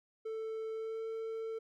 triangle tone with pitch glide, 442.7 to 447.6 Hz, A4 to A4, +11 to +30 cents, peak -35 dBFS, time 0.25-1.59 s, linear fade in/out 10 ms, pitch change +19 cents, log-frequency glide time 0.72-1.03 s, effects none

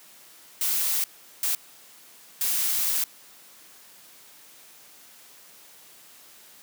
blue noise bursts at uneven times, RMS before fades -25 dBFS, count 3, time 0.61-1.04 / 1.43-1.55 / 2.41-3.04 s, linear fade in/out 2 ms, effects white hiss -51 dBFS RMS until 6.62 s + high-pass 150 Hz 12 dB/octave

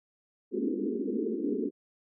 pink band-pass noise, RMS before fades -31 dBFS, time 0.51-1.71 s, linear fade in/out 50 ms, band 210 to 450 Hz, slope 96 dB/octave, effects none

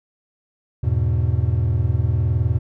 triangle chord, E major, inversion none, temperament equal, 82.41 / 103.83 / 123.47 Hz, E2 / G#2 / B2, 0 / 0 / 0 cents, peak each -19 dBFS, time 0.83-2.59 s, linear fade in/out 10 ms, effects none

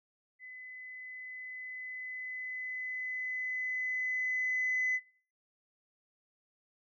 sine tone with level ramp, 2016 Hz, B6, 35 cents sharp, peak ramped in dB -46 to -27 dBFS, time 0.39-5 s, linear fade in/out 50 ms, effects noise-tail reverb RT60 0.4 s tail -17 dB re dry + tanh soft clip ceiling -24 dBFS

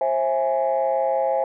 sine chord, C augmented, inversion none, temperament equal with one note detuned, 533.3 / 659.3 / 830.6 Hz, C5 / E5 / G#5, +33 / 0 / 0 cents, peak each -21 / -23 / -23 dBFS, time 0.01-1.44 s, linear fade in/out 2 ms, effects tanh soft clip ceiling -12 dBFS

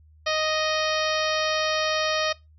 harmonic tone, 622.3 Hz, D#5, in tune, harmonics 1 / 2 / 3 / 4 / 5 / 6 / 7 / 8 / 9, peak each -26 / -29 / -31 / -32 / -33 / -34 / -34 / -35 / -36 dBFS, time 0.26-2.33 s, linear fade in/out 10 ms, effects noise-tail reverb RT60 0.2 s tail -20 dB re dry + added 77 Hz sine -51 dBFS peak until 2.58 s

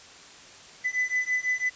triangle beating tone pair, 2000 / 2006 Hz, B6 / B6, +21 / +26 cents, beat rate 6 Hz, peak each -26 dBFS, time 0.84-1.7 s, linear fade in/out 20 ms, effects white hiss -48 dBFS RMS until 1.75 s + resampled to 16000 Hz

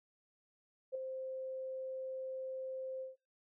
sine tone with ADSR envelope, 523.3 Hz, C5, in tune, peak -33 dBFS, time 0.92-3.16 s, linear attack 30 ms, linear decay 4 ms, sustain -7 dB, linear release 150 ms, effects noise-tail reverb RT60 0.2 s tail -17 dB re dry

